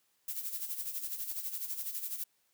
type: noise with tremolo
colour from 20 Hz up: violet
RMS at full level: -36 dBFS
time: 0.28-2.24 s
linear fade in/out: 5 ms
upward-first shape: sine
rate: 12 Hz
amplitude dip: 65%
effects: white hiss -74 dBFS RMS until 2.53 s + high-pass 100 Hz 12 dB/octave